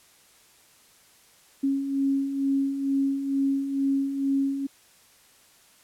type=beating tone pair; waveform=sine; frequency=272.5 / 274.7 Hz; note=C#4 / C#4; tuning=-29 / -16 cents; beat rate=2.2 Hz; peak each=-31 / -23 dBFS; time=1.63-4.67 s; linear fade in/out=10 ms; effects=white hiss -57 dBFS RMS until 5.83 s + low-pass 12000 Hz 12 dB/octave

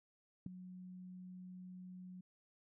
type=tone with ADSR envelope; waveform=sine; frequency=182.9 Hz; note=F#3; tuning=20 cents flat; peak=-35 dBFS; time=0.46-2.21 s; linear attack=4 ms; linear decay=6 ms; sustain=-14 dB; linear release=6 ms; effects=none

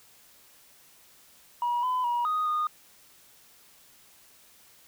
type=tone with pitch steps; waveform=sine; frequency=961 / 1009 / 958 / 1245 / 1228 Hz; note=B5 / B5 / A#5 / D#6 / D#6; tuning=-48 / +37 / +47 / +1 / -23 cents; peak=-23 dBFS; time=1.62-2.67 s; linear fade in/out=2 ms; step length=210 ms; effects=tanh soft clip ceiling -22 dBFS + white hiss -57 dBFS RMS until 4.87 s

